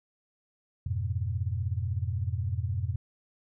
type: chord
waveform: sine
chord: F diminished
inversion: none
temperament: equal with one note detuned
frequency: 87.66 / 103.83 / 123.47 Hz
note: F2 / Ab2 / Cb3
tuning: +7 / 0 / 0 cents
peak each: -31 / -32 / -34 dBFS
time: 0.86-2.96 s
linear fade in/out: 5 ms
effects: none